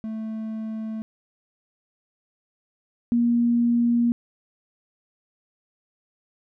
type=tone pair in turn; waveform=triangle / sine; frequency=220 / 237 Hz; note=A3 / A#3; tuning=0 / +29 cents; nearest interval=minor second; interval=129 cents; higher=second; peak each=-26 / -17 dBFS; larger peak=second; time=0.04-1.02 / 3.12-4.12 s; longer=second; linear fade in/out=0 ms; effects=none